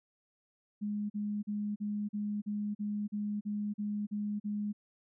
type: tone bursts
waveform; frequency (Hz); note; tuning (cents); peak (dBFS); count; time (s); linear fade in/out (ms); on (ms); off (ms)
sine; 207.7; G#3; 0; -32; 12; 0.81-4.73; 20; 290; 40
effects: none